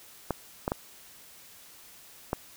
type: clicks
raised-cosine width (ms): 1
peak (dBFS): -13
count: 4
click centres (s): 0.307 / 0.679 / 0.719 / 2.331
effects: white hiss -52 dBFS RMS until 2.56 s